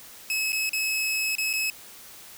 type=tone with dropouts; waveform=sawtooth; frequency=2578 Hz; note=E7; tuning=39 cents flat; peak=-21 dBFS; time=0.3-1.7 s; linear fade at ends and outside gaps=1 ms; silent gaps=0.521-0.529 / 0.693-0.732 / 1.353-1.383 / 1.53-1.536 s; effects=white hiss -46 dBFS RMS until 2.37 s